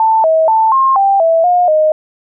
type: tone with pitch steps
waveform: sine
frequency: 887 / 641 / 886 / 1066 / 788 / 657 / 714 / 620 Hz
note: A5 / E5 / A5 / C6 / G5 / E5 / F5 / D#5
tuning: +14 / -49 / +12 / +32 / +9 / -6 / +38 / -6 cents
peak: -7 dBFS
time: 0-1.92 s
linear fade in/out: 2 ms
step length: 240 ms
effects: none